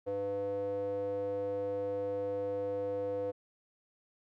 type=tone with band-pass filter; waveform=square; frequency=100 Hz; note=G2; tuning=35 cents sharp; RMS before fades=-35 dBFS; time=0.06-3.32 s; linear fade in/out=20 ms; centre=510 Hz; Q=6.2; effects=none